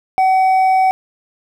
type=tone with hard clipping; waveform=sine; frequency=756 Hz; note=F#5; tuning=37 cents sharp; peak=-11 dBFS; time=0.18-0.91 s; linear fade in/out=0 ms; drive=4 dB; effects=none